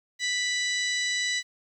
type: harmonic tone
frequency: 987.8 Hz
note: B5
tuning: in tune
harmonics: 2 / 3 / 4 / 5 / 6 / 7 / 8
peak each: -28 / -37 / -30 / -42 / -36 / -43 / -38 dBFS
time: 0.19-1.43 s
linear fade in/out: 50 ms
effects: 10-bit